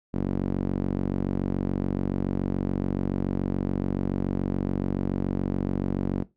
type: tone with band-pass filter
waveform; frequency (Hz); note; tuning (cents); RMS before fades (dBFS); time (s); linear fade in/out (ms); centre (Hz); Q
sawtooth; 47.02; F#1; +29; -27; 0.13-6.24; 20; 250; 1.4
effects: noise-tail reverb RT60 0.2 s tail -18 dB re dry